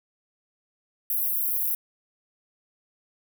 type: high-pass noise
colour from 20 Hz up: white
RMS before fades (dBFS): -26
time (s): 1.1-1.75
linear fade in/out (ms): 2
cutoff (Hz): 11000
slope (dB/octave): 96
effects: none